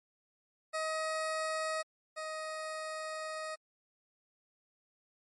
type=tone pair in turn; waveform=20% pulse; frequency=632 / 627.3 Hz; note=D#5 / D#5; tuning=+27 / +14 cents; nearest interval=unison; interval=13 cents; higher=first; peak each=-28 / -33 dBFS; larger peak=first; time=0.73-1.83 / 2.16-3.56 s; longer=second; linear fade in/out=20 ms; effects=MP3 48 kbps